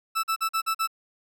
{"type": "tone bursts", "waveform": "40% pulse", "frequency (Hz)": 1318.5, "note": "E6", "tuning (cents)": 0, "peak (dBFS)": -22, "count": 6, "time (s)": [0.15, 0.875], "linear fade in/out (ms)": 20, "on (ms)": 85, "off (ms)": 43, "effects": []}